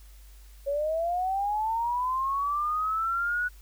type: linear sweep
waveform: sine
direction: up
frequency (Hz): 551 to 1480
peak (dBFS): -25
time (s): 0.66-3.49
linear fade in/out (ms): 20
effects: added 50 Hz sine -47 dBFS peak until 3.61 s + white hiss -59 dBFS RMS until 3.61 s